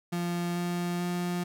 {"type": "tone with pitch steps", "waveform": "35% pulse", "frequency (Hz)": [173.7, 175.11, 176.53], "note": ["F3", "F3", "F3"], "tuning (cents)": [-9, 5, 19], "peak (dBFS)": -27, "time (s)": [0.12, 1.44], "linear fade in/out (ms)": 10, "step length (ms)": 440, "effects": []}